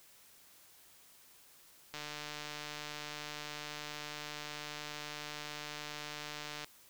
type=click train; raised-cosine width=0.2 ms; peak=-25 dBFS; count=702; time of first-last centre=1.94-6.645 s; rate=149 Hz; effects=white hiss -61 dBFS RMS until 6.89 s